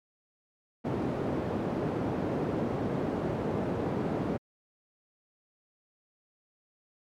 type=band-pass noise; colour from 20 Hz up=white; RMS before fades=-31 dBFS; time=0.84-4.38 s; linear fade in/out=20 ms; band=110 to 410 Hz; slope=12 dB/octave; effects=MP3 96 kbps